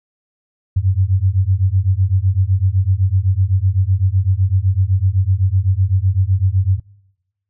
sine beating tone pair, 91.2 / 99.1 Hz, F#2 / G2, -24 / +19 cents, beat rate 7.9 Hz, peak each -15 dBFS, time 0.76-6.8 s, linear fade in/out 10 ms, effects noise-tail reverb RT60 1.0 s tail -26 dB re dry

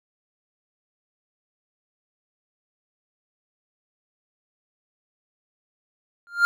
triangle tone with exponential growth, 1399 Hz, F6, 3 cents sharp, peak -9 dBFS, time 6.27-6.45 s, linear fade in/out 0 ms, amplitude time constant 38 ms, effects none

